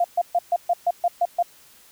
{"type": "tone bursts", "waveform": "sine", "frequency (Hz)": 697, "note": "F5", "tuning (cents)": -4, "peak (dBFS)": -16, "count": 9, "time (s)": [0, 1.427], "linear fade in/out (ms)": 5, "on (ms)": 43, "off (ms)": 130, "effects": ["white hiss -52 dBFS RMS until 1.91 s"]}